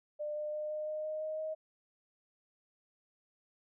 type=tone with pitch steps; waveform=sine; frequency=598 / 602.2 / 606.3 / 610.6 / 614.8 / 619.1 / 623.4 / 627.7 Hz; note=D5 / D5 / D#5 / D#5 / D#5 / D#5 / D#5 / D#5; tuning=+31 / +43 / -45 / -33 / -21 / -9 / +3 / +15 cents; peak=-35 dBFS; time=0.19-1.55 s; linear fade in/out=20 ms; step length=170 ms; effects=none